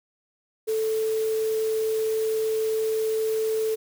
sine tone in noise, 440 Hz, A4, in tune, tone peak -22 dBFS, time 0.67-3.76 s, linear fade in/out 20 ms, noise white, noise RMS -40 dBFS, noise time 0.67-3.76 s, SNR +15 dB, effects none

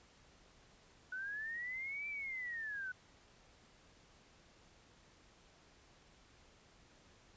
sine linear two-way sweep, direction up then down, 1480 to 2348 to 1480 Hz, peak -40 dBFS, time 1.12-2.92 s, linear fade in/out 5 ms, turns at 2.08 s, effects pink hiss -65 dBFS RMS until 7.36 s + resampled to 16000 Hz

